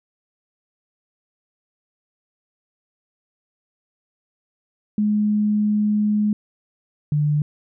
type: tone pair in turn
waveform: sine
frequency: 210 / 148.49 Hz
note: G#3 / D3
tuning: +19 / +19 cents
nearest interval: tritone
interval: 600 cents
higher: first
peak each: -16 dBFS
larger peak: neither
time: 4.98-6.33 / 7.12-7.42 s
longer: first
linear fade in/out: 2 ms
effects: none